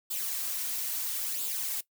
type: noise with flanger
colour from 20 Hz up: blue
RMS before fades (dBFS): -33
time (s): 0.1-1.81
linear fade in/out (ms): 10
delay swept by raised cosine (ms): 0.25 to 4.65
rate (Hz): 0.75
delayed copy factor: +0.6
effects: noise-tail reverb RT60 0.1 s tail -18 dB re dry